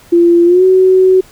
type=tone with pitch glide; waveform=sine; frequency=343.1 to 374.2 Hz; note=F4 to F#4; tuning=-31 to +20 cents; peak=-4 dBFS; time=0.12-1.21 s; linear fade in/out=10 ms; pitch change=+151 cents; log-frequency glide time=0.45-0.64 s; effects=pink hiss -42 dBFS RMS until 1.31 s